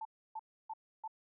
sine tone bursts, 882 Hz, A5, 4 cents sharp, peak -39 dBFS, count 4, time 0.01-1.078 s, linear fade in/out 5 ms, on 42 ms, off 300 ms, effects none

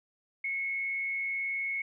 sine tone with frequency modulation, 2191 Hz, C#7, 21 cents flat, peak -30 dBFS, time 0.44-1.82 s, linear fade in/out 5 ms, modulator 98.3 Hz, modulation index 0.37, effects none

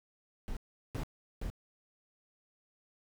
brown noise bursts, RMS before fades -37 dBFS, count 3, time 0.48-1.501 s, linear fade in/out 0 ms, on 87 ms, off 380 ms, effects none

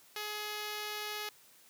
5% pulse tone, 420.9 Hz, G#4, 23 cents sharp, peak -26 dBFS, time 0.16-1.29 s, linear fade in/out 2 ms, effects white hiss -61 dBFS RMS until 1.69 s + high-pass 100 Hz 12 dB/octave

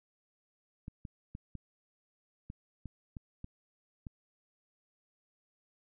clicks, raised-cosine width 5 ms, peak -30 dBFS, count 9, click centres 0.881 / 1.052 / 1.351 / 1.553 / 2.501 / 2.857 / 3.168 / 3.444 / 4.068 s, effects none

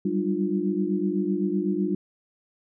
sine tone cluster, 189.9 / 197.8 / 303.5 / 353 Hz, F#3 / G3 / D#4 / F4, +45 / +16 / -43 / +19 cents, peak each -28 dBFS, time 0.05-1.95 s, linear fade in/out 5 ms, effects none

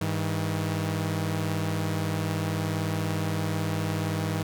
sawtooth tone pair together, 100.6 / 159.7 Hz, G2 / D#3, +45 / +45 cents, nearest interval minor sixth, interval 800 cents, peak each -25 dBFS, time 0.01-4.43 s, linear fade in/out 5 ms, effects none

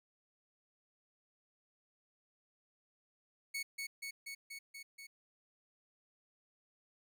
sawtooth tone with echo, 2217 Hz, C#7, in tune, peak -34 dBFS, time 3.54-3.63 s, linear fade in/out 10 ms, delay 240 ms, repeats 6, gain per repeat -2 dB, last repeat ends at 5.07 s, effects none

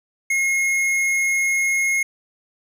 sine tone with hard clipping, 2157 Hz, C#7, 48 cents flat, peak -19 dBFS, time 0.3-2.03 s, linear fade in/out 5 ms, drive 11 dB, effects none

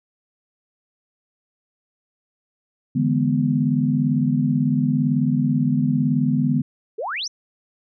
sine chord, E dominant seventh, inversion third, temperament equal, 146.83 / 164.81 / 207.7 / 246.9 Hz, D3 / E3 / G#3 / B3, 0 / 0 / 0 / 0 cents, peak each -21 / -26 / -24 / -20 dBFS, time 2.95-6.62 s, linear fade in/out 10 ms
sine exponential sweep, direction up, 394.3 to 6272 Hz, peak -24 dBFS, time 6.98-7.28 s, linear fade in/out 10 ms
effects none

